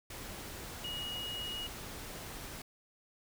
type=tone in noise; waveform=sine; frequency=2889 Hz; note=F#7; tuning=42 cents flat; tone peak=-38 dBFS; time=0.84-1.67 s; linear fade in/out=5 ms; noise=pink; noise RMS=-45 dBFS; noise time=0.1-2.62 s; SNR=+4 dB; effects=none